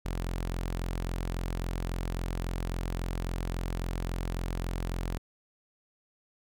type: tone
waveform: sawtooth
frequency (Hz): 43.65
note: F1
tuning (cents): 0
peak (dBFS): -27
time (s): 0.05-5.18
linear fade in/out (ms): 10
effects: none